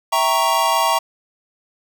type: chord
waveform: square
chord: E diminished seventh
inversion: none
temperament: equal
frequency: 659.3 / 784 / 932.3 / 1108.7 Hz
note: E5 / G5 / Bb5 / Db6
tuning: 0 / 0 / 0 / 0 cents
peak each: -23 / -24 / -19 / -21 dBFS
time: 0.12-0.99 s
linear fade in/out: 10 ms
effects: none